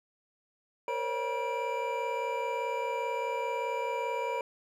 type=tone cluster; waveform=triangle; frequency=462.1 / 527 / 565 / 964 / 2351 Hz; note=A#4 / C5 / C#5 / B5 / D7; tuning=-15 / +12 / +33 / -42 / +1 cents; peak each=-34 / -35 / -38 / -32 / -39 dBFS; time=0.88-4.41 s; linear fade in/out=2 ms; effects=none